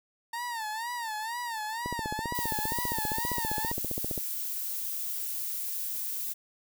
30% pulse tone with vibrato, 911 Hz, A#5, 40 cents flat, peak -30 dBFS, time 0.33-3.72 s, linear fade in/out 5 ms, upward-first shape sine, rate 2.1 Hz, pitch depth 120 cents each way
click train, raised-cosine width 2 ms, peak -21 dBFS, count 36, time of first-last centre 1.86-4.178 s, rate 15.1 Hz
violet noise, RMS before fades -34 dBFS, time 2.34-6.34 s, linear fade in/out 20 ms
effects none

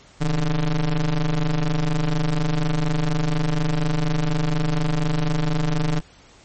square ring-modulated tone, 73.42 Hz, D2, in tune, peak -16 dBFS, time 0.2-6.01 s, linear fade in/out 20 ms, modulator 85.5 Hz, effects pink hiss -50 dBFS RMS until 6.44 s + MP3 32 kbps

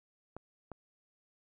clicks, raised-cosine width 1 ms, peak -29 dBFS, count 2, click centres 0.366 / 0.717 s, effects none

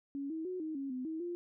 sine tone with pitch steps, 279.3 / 320.8 / 366.7 / 314.1 / 274.6 / 254.8 / 319.5 / 348.7 Hz, C#4 / E4 / F#4 / D#4 / C#4 / C4 / D#4 / F4, +13 / -47 / -15 / +16 / -16 / -46 / +46 / -3 cents, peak -36 dBFS, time 0.15-1.35 s, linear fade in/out 0 ms, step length 150 ms, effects none

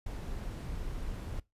brown noise, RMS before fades -38 dBFS, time 0.06-1.4 s, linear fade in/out 5 ms, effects noise-tail reverb RT60 0.2 s tail -21 dB re dry + resampled to 32000 Hz

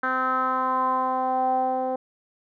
10% pulse tone with low-pass filter sweep, 258.4 Hz, C4, 21 cents flat, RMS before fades -24 dBFS, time 0.03-1.96 s, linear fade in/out 5 ms, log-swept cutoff 1500 to 640 Hz, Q 5.5, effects none

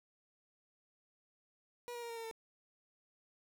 30% pulse tone with pitch steps, 483 / 476.1 / 469.2 / 462.5 / 455.9 / 449.4 Hz, B4 / A#4 / A#4 / A#4 / A#4 / A4, -39 / +37 / +11 / -14 / -39 / +37 cents, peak -40 dBFS, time 1.88-2.312 s, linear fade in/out 0 ms, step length 72 ms, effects none

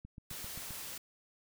click train, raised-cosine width 5 ms, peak -35 dBFS, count 6, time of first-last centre 0.05-0.707 s, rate 7.61 Hz
white noise, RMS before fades -44 dBFS, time 0.3-0.98 s, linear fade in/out 5 ms
effects none

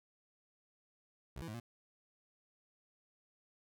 25% pulse tone with pitch steps, 64.7 / 166 / 107.3 / 118 Hz, C2 / E3 / A2 / A#2, -19 / +12 / -43 / +22 cents, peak -39 dBFS, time 1.36-1.6 s, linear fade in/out 5 ms, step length 60 ms, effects none

